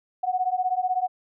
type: beating tone pair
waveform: sine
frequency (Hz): 730 / 746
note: F#5 / F#5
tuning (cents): -24 / +14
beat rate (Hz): 16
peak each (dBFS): -25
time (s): 0.23-1.08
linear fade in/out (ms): 10
effects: none